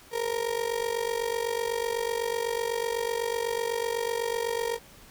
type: tone with amplitude modulation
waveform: 35% pulse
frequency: 466.2 Hz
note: A#4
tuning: in tune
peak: -22 dBFS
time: 0.11-4.79 s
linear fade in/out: 50 ms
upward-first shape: sine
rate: 48 Hz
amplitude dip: 80%
effects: pink hiss -52 dBFS RMS until 5.1 s